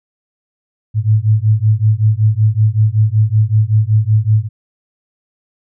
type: beating tone pair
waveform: sine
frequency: 105.5 / 110.8 Hz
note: G#2 / A2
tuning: +28 / +13 cents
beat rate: 5.3 Hz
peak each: -12 dBFS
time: 0.94-4.49 s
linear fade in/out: 50 ms
effects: none